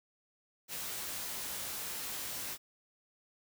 white noise with comb filter, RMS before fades -40 dBFS, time 0.68-2.58 s, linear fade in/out 50 ms, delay 18 ms, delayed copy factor +0.55, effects none

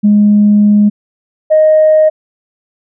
sine tone pair in turn, 207.6 / 622.1 Hz, G#3 / D#5, 0 / 0 cents, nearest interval octave + perfect fifth, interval 1900 cents, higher second, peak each -3 dBFS, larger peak neither, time 0.03-0.9 / 1.5-2.1 s, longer first, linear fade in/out 20 ms, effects tanh soft clip ceiling 0 dBFS

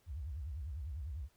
sine tone with vibrato, 72.8 Hz, D2, 15 cents flat, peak -39 dBFS, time 0.06-1.29 s, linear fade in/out 50 ms, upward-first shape sine, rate 10 Hz, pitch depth 300 cents each way, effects pink hiss -72 dBFS RMS until 1.36 s

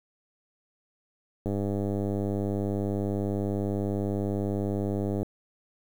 click train, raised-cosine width 2 ms, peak -17 dBFS, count 378, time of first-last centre 1.46-5.23 s, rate 100 Hz, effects 8-bit

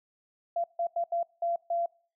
sine tone bursts at uneven times, 684 Hz, F5, 36 cents flat, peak -26 dBFS, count 6, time 0.56-0.64 / 0.79-0.87 / 0.96-1.04 / 1.12-1.23 / 1.42-1.56 / 1.7-1.86 s, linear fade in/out 5 ms, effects noise-tail reverb RT60 0.5 s tail -25 dB re dry

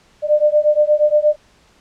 sine beating tone pair, 596 / 604.5 Hz, D5 / D5, +25 / +50 cents, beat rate 8.5 Hz, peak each -14 dBFS, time 0.22-1.36 s, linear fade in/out 50 ms, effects pink hiss -53 dBFS RMS until 1.8 s + low-pass 7000 Hz 12 dB/octave

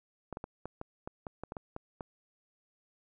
clicks, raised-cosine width 1 ms, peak -25 dBFS, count 12, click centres 0.327 / 0.371 / 0.441 / 0.656 / 0.814 / 1.075 / 1.268 / 1.436 / 1.521 / 1.568 / 1.764 / 2.008 s, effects none

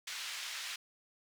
white band-pass noise, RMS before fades -42 dBFS, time 0.07-0.76 s, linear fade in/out 5 ms, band 1600 to 4500 Hz, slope 12 dB/octave, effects none

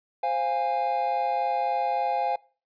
triangle chord, F minor, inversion second, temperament equal with one note detuned, 523.3 / 698.5 / 822 Hz, C5 / F5 / Ab5, 0 / 0 / -18 cents, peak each -30 / -26 / -24 dBFS, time 0.23-2.36 s, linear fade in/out 5 ms, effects noise-tail reverb RT60 0.4 s tail -24 dB re dry + resampled to 11025 Hz

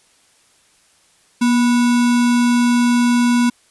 sine tone with sample-and-hold, 240 Hz, B3, 49 cents flat, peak -11 dBFS, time 1.41-3.5 s, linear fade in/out 10 ms, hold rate 1225 Hz, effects white hiss -55 dBFS RMS until 3.7 s + resampled to 24000 Hz

